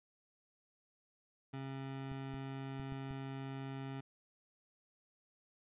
25% pulse tone, 135.1 Hz, C#3, 44 cents flat, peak -38 dBFS, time 1.53-4.01 s, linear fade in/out 10 ms
clicks, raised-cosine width 5 ms, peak -36 dBFS, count 5, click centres 2.117 / 2.341 / 2.798 / 2.923 / 3.109 s
effects resampled to 8000 Hz

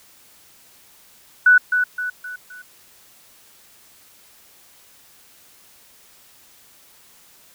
sine tone with echo, 1484 Hz, F#6, 5 cents sharp, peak -8 dBFS, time 1.46-1.58 s, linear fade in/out 5 ms, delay 260 ms, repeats 4, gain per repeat -7 dB, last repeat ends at 2.62 s, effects white hiss -51 dBFS RMS until 7.54 s

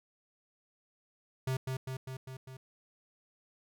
square tone with echo, 130.81 Hz, C3, in tune, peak -31 dBFS, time 1.47-1.57 s, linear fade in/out 5 ms, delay 200 ms, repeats 5, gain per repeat -3 dB, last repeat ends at 2.57 s, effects none

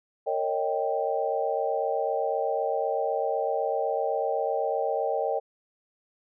sine chord, Eb dominant seventh, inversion second, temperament equal with one note detuned, 458.2 / 554.4 / 622.3 / 784 Hz, Bb4 / Db5 / Eb5 / G5, -30 / 0 / 0 / 0 cents, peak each -30 dBFS, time 0.26-5.4 s, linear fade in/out 20 ms, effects none

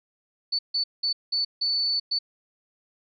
sine tone bursts at uneven times, 4485 Hz, C#8, 19 cents sharp, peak -22 dBFS, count 6, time 0.52-0.59 / 0.74-0.84 / 1.03-1.13 / 1.32-1.45 / 1.61-2 / 2.11-2.19 s, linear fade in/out 10 ms, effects none

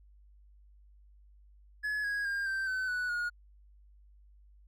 triangle tone with pitch steps, 1699 / 1652.5 / 1607.4 / 1563.4 / 1520.6 / 1479.1 / 1438.6 Hz, G#6 / G#6 / G6 / G6 / F#6 / F#6 / F#6, +39 / -9 / +43 / -5 / +47 / -1 / -49 cents, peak -29 dBFS, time 1.83-3.3 s, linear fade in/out 20 ms, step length 210 ms, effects added 50 Hz sine -56 dBFS peak until 4.67 s

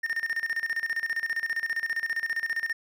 triangle tone with tremolo, 1825 Hz, A#6, 37 cents flat, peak -23 dBFS, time 0.03-2.73 s, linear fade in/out 10 ms, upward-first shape square, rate 15 Hz, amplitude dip 80%, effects none

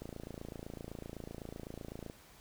click train, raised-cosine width 2 ms, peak -30 dBFS, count 59, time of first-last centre 0.02-2.099 s, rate 27.9 Hz, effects pink hiss -59 dBFS RMS until 2.4 s

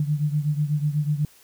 sine beating tone pair, 146.9 / 155 Hz, D3 / D#3, +1 / -6 cents, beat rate 8.1 Hz, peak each -22 / -26 dBFS, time 0-1.25 s, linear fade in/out 2 ms, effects white hiss -54 dBFS RMS until 1.43 s

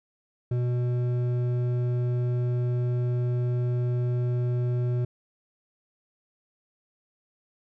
triangle tone with hard clipping, 122.8 Hz, B2, 9 cents flat, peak -25 dBFS, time 0.51-5.05 s, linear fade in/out 5 ms, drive 12 dB, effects none

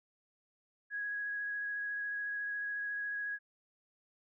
sine tone with vibrato, 1661.2 Hz, G#6, in tune, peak -35 dBFS, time 0.9-3.39 s, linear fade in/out 50 ms, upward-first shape sine, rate 14 Hz, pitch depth 11 cents each way, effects none

